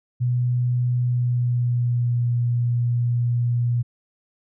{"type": "tone with pitch glide", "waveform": "sine", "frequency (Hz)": [123.2, 120.25], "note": ["B2", "B2"], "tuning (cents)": [-4, -46], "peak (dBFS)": -18, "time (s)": [0.2, 3.83], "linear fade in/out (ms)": 20, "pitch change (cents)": -42, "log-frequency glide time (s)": [0.99, 2.26], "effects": []}